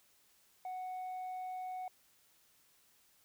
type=tone with tanh clipping; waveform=triangle; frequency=740 Hz; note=F#5; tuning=in tune; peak=-40 dBFS; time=0.65-1.88 s; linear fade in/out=2 ms; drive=7 dB; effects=white hiss -69 dBFS RMS until 3.24 s